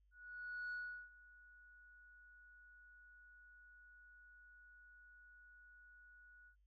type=tone with ADSR envelope; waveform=sine; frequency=1465 Hz; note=F#6; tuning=18 cents flat; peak=-40 dBFS; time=0.11-6.56 s; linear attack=610 ms; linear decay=370 ms; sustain=-21 dB; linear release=90 ms; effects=tanh soft clip ceiling -40 dBFS + added 50 Hz sine -70 dBFS peak until 6.66 s